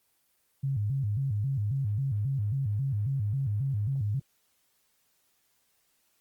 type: tone with vibrato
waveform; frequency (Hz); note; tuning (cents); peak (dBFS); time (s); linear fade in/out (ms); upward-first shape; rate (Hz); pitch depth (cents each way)
sine; 119; A#2; +36; -26; 0.63-4.2; 10; square; 3.7; 240
effects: white hiss -71 dBFS RMS until 6.2 s + Opus 24 kbps